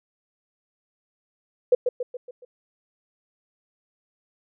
sine tone with echo, 495.7 Hz, B4, 6 cents sharp, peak -12 dBFS, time 1.72-1.75 s, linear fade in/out 5 ms, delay 140 ms, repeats 5, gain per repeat -6 dB, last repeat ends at 2.45 s, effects none

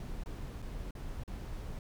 brown noise with dropouts, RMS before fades -41 dBFS, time 0-1.79 s, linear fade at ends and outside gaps 2 ms, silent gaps 0.236-0.259 / 0.62-0.624 / 0.909-0.951 / 1.236-1.277 s, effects none

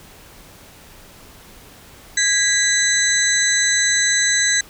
sine tone cluster, 1655 / 1971 / 3974 / 6280 / 7790 Hz, G#6 / B6 / B7 / G8 / B8, -6 / -4 / +10 / +2 / -25 cents, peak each -21 dBFS, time 2.17-4.61 s, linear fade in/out 5 ms, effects pink hiss -44 dBFS RMS until 4.69 s

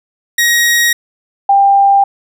sawtooth / sine tone pair in turn, 1889 / 794.2 Hz, A#6 / G5, +22 / +22 cents, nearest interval octave + minor third, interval 1500 cents, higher first, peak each -5 dBFS, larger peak neither, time 0.38-0.93 / 1.49-2.04 s, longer neither, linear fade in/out 5 ms, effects none

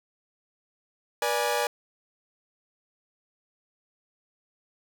sawtooth chord, G# diminished, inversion first, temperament equal with one note detuned, 482.6 / 587.3 / 830.6 Hz, B4 / D5 / G#5, -40 / 0 / 0 cents, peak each -25 dBFS, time 1.22-1.67 s, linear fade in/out 2 ms, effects none

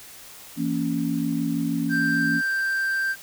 sine chord, A# diminished, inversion second, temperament just, 167.82 / 233.1 / 279.7 Hz, E3 / A#3 / C#4, +31 / 0 / +16 cents, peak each -28 / -27 / -25 dBFS, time 0.56-2.42 s, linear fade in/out 50 ms
triangle tone, 1572 Hz, G6, 4 cents sharp, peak -20 dBFS, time 1.89-3.16 s, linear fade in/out 50 ms
effects white hiss -44 dBFS RMS until 3.22 s

